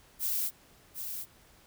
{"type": "noise with echo", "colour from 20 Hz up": "violet", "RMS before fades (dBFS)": -31, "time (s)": [0.19, 0.51], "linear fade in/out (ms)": 50, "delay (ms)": 750, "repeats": 1, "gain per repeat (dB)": -7, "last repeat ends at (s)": 1.26, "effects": ["pink hiss -60 dBFS RMS until 1.66 s"]}